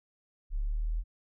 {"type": "exponential sweep", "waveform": "sine", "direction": "up", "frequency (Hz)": [34.4, 41.9], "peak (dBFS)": -28, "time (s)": [0.5, 1.04], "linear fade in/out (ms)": 50, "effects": []}